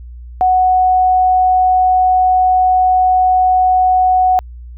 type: tone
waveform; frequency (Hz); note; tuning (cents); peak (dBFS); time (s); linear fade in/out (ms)
sine; 740; F#5; 0; -8; 0.41-4.39; 0
effects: added 60 Hz sine -29 dBFS peak until 4.77 s